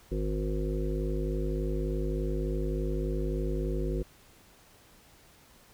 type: harmonic tone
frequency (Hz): 51.7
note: G#1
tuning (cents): -7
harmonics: 1 / 3 / 5 / 7 / 9 / 10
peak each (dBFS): -30 / -36 / -39 / -35 / -40 / -43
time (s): 0.11-4.03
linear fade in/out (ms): 10
effects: pink hiss -58 dBFS RMS until 5.73 s